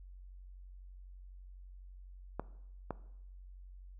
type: clicks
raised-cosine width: 1 ms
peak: -22 dBFS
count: 2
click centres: 2.396 / 2.907 s
effects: noise-tail reverb RT60 0.8 s tail -18 dB re dry + added 46 Hz sine -49 dBFS peak until 3.99 s